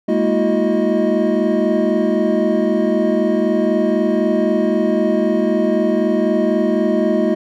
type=tone cluster; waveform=triangle; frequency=207.5 / 231.4 / 323.2 / 363.6 / 624 Hz; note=G#3 / A#3 / E4 / F#4 / D#5; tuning=-1 / -13 / -34 / -30 / +5 cents; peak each=-18 dBFS; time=0.08-7.35 s; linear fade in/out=10 ms; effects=none